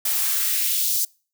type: noise with high-pass filter sweep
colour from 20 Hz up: blue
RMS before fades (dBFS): -22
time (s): 0.05-1.05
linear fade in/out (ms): 5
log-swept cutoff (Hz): 620 to 5500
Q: 1.3
effects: noise-tail reverb RT60 0.4 s tail -26 dB re dry